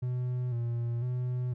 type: tone with vibrato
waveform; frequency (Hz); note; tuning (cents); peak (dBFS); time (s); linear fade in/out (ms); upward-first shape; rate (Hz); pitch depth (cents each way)
triangle; 121.5; B2; -28; -27; 0.02-1.54; 10; square; 1; 48
effects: none